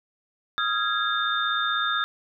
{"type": "tone cluster", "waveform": "sine", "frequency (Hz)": [1260, 1376, 1654, 3624], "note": ["D#6", "F6", "G#6", "A#7"], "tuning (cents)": [21, -26, -8, -50], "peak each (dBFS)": -28, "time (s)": [0.58, 2.04], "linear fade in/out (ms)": 0, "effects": []}